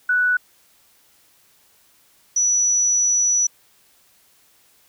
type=tone pair in turn; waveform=sine; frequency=1480 / 5906 Hz; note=F#6 / F#8; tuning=0 / -4 cents; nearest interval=2 octaves; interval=2396 cents; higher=second; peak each=-15 dBFS; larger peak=neither; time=0.09-0.37 / 2.36-3.47 s; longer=second; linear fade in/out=5 ms; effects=white hiss -57 dBFS RMS until 4.88 s